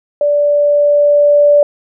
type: tone with level ramp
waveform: sine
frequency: 583 Hz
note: D5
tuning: 13 cents flat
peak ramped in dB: -9 to -4 dBFS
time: 0.21-1.63 s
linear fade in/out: 2 ms
effects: none